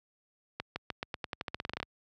accelerating click train, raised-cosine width 0.3 ms, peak -18 dBFS, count 17, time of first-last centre 0.6-1.829 s, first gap 160 ms, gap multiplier 0.89, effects high-pass 60 Hz 12 dB/octave

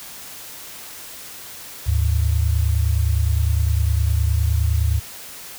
sine tone pair together, 73.9 / 103.64 Hz, D2 / G#2, +11 / -3 cents, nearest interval tritone, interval 586 cents, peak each -17 / -20 dBFS, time 1.86-5 s, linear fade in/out 20 ms, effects white hiss -37 dBFS RMS until 5.58 s

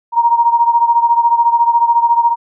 sine beating tone pair, 935 / 949 Hz, A#5 / A#5, +5 / +31 cents, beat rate 14 Hz, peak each -10 / -14 dBFS, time 0.12-2.36 s, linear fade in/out 50 ms, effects none

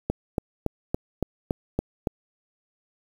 click train, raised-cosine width 2 ms, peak -10 dBFS, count 8, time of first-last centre 0.1-2.072 s, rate 3.55 Hz, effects 7-bit

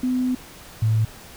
sine tone pair in turn, 253.2 / 110.21 Hz, B3 / A2, +43 / +3 cents, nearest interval octave + major second, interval 1440 cents, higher first, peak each -19 / -16 dBFS, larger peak second, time 0.03-0.35 / 0.82-1.05 s, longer first, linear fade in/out 5 ms, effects pink hiss -43 dBFS RMS until 1.36 s

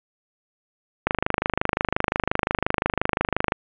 click train, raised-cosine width 0.5 ms, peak -4 dBFS, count 64, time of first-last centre 1.07-3.521 s, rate 25.7 Hz, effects resampled to 8000 Hz + 7-bit

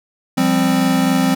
square chord, F suspended second, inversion none, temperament equal with one note detuned, 174.61 / 198.73 / 261.6 Hz, F3 / G3 / C4, 0 / +24 / 0 cents, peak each -20 / -20 / -16 dBFS, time 0.37-1.35 s, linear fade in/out 10 ms, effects none

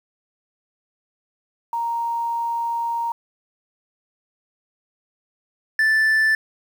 sine / triangle tone pair in turn, 932.3 / 1759.9 Hz, A#5 / A6, 0 / 0 cents, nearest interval major seventh, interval 1100 cents, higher second, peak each -21 / -13 dBFS, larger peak second, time 1.73-3.12 / 5.79-6.35 s, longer first, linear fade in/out 2 ms, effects 8-bit

